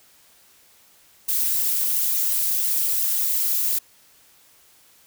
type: noise with flanger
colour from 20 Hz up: violet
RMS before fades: -22 dBFS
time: 1.28-3.79 s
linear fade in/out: 10 ms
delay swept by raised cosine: 0.98 to 6.48 ms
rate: 2.9 Hz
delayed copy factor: +0.9
effects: white hiss -55 dBFS RMS until 5.06 s